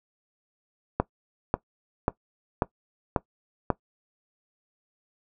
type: click train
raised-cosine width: 1 ms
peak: -7 dBFS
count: 6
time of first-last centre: 1-3.703 s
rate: 1.85 Hz
effects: noise-tail reverb RT60 0.1 s tail -19 dB re dry